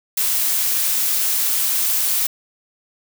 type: noise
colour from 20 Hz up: blue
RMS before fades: -19 dBFS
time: 0.17-2.27 s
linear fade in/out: 5 ms
effects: none